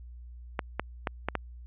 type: clicks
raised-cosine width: 0.5 ms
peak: -13 dBFS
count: 5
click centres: 0.592 / 0.796 / 1.072 / 1.286 / 1.353 s
effects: added 60 Hz sine -43 dBFS peak until 1.66 s + resampled to 8000 Hz